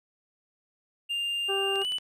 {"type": "tone with pitch glide", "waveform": "triangle", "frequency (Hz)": [2800, 2984], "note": ["F7", "F#7"], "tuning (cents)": [4, 14], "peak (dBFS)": -26, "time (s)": [1.09, 1.99], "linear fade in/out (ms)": 20, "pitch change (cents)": 110, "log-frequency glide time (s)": [1.8, 1.86]}
{"type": "harmonic tone", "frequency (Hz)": 392, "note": "G4", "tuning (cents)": 0, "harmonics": [1, 2, 3, 4], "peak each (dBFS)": [-29, -35, -39, -41], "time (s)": [1.48, 1.84], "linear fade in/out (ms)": 20}
{"type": "clicks", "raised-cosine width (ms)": 0.2, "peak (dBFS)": -26, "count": 5, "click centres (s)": [1.757, 1.818, 1.849, 1.921, 1.984]}
{"effects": []}